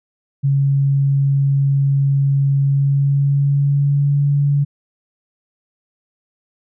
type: tone with pitch glide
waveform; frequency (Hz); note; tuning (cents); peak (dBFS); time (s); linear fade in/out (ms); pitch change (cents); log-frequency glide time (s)
sine; 138.7 to 142.6; C#3 to C#3; +1 to +49; -12; 0.43-4.65; 20; +48; 2.61-4.23
effects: none